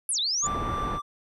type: linear two-way sweep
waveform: sine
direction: down then up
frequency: 11400 to 3400 to 7120 Hz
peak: -24 dBFS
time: 0.09-0.47 s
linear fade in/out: 2 ms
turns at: 0.19 s
type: tone with tremolo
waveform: triangle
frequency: 1174.7 Hz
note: D6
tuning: in tune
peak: -26 dBFS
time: 0.42-1.02 s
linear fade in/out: 20 ms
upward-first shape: sine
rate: 3.4 Hz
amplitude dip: 25%
type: low-pass noise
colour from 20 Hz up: pink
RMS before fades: -32 dBFS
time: 0.43-1 s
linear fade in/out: 50 ms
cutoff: 1300 Hz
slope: 12 dB/octave
effects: none